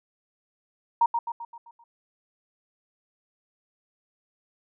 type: tone with echo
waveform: sine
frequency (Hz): 935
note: A#5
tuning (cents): +5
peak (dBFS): -16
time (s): 1.01-1.06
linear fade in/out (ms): 5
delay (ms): 130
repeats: 6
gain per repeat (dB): -6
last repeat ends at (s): 1.84
effects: none